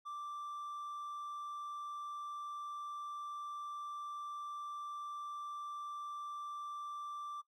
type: tone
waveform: triangle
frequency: 1174.7 Hz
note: D6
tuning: in tune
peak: -40 dBFS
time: 0.05-7.42 s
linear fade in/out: 20 ms
effects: noise-tail reverb RT60 0.1 s tail -17 dB re dry